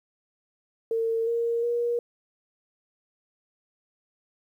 sine tone with pitch steps, 454.2 / 466.3 / 475.3 Hz, A#4 / A#4 / A#4, -45 / +1 / +34 cents, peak -23 dBFS, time 0.91-1.99 s, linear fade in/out 2 ms, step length 360 ms, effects 10-bit

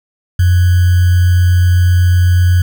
sine tone with sample-and-hold, 89.2 Hz, F2, 37 cents sharp, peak -6 dBFS, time 0.39-2.62 s, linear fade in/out 5 ms, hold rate 1575 Hz, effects none

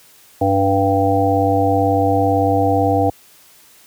harmonic tone with a mistuned harmonic, 98 Hz, G2, in tune, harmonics 1 / 3 / 5 / 7 / 8, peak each -19 / -19 / -19 / -19 / -19 dBFS, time 0.41-3.1 s, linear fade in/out 5 ms, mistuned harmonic 3, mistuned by -17 cents, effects white hiss -48 dBFS RMS until 3.86 s + high-pass 60 Hz 12 dB/octave

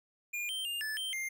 square tone with pitch steps, 2418 / 3131 / 2809 / 1740 / 3132 / 2109 Hz, D7 / G7 / F7 / A6 / G7 / C7, +50 / -3 / +9 / -20 / -2 / +13 cents, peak -35 dBFS, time 0.33-1.29 s, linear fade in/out 10 ms, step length 160 ms, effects none

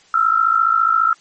sine tone pair together, 1309.4 / 1364 Hz, E6 / F6, -12 / -41 cents, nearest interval minor second, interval 71 cents, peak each -15 dBFS, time 0.14-1.13 s, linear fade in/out 2 ms, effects white hiss -51 dBFS RMS until 1.2 s + MP3 32 kbps

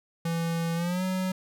square tone with pitch glide, 166.8 to 186.15 Hz, E3 to F#3, +21 to +11 cents, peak -27 dBFS, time 0.25-1.32 s, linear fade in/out 5 ms, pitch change +190 cents, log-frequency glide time 0.75-1.03 s, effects none

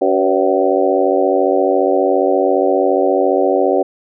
harmonic tone with a mistuned harmonic, 94.6 Hz, F#2, 39 cents sharp, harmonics 3 / 4 / 5 / 6 / 7 / 8, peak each -20 / -16 / -18 / -17 / -21 / -20 dBFS, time 0.01-3.83 s, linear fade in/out 10 ms, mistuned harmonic 5, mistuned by +62 cents, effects none

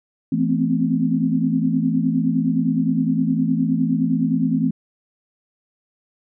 sine tone cluster, 166.4 / 219.6 / 253.4 / 263.1 Hz, E3 / A3 / B3 / C4, +17 / -3 / +45 / +10 cents, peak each -22 dBFS, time 0.32-4.71 s, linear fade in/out 5 ms, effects none

